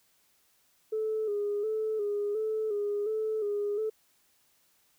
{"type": "tone with vibrato", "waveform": "sine", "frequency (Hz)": 423.1, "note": "G#4", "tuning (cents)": 32, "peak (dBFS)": -27, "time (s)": [0.92, 3.9], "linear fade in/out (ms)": 10, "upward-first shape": "square", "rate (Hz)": 1.4, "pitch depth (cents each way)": 51, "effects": ["tanh soft clip ceiling -23 dBFS", "white hiss -68 dBFS RMS until 4.98 s"]}